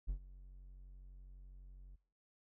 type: tone with ADSR envelope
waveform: triangle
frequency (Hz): 46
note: F#1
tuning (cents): -9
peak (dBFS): -31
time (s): 0.07-1.96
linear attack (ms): 27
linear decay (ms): 89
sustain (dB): -19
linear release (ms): 9
effects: noise-tail reverb RT60 0.6 s tail -25 dB re dry